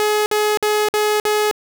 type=tone bursts; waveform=sawtooth; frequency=422.6 Hz; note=G#4; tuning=30 cents sharp; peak=-11 dBFS; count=5; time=0-1.512 s; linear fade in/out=0 ms; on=260 ms; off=53 ms; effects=none